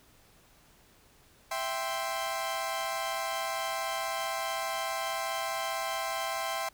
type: chord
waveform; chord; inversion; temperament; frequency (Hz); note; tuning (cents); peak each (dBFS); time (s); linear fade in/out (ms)
sawtooth; C major; first; equal; 659.3 / 784 / 1046.5; E5 / G5 / C6; 0 / 0 / 0; -32; 1.51-6.69; 5
effects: pink hiss -61 dBFS RMS until 6.73 s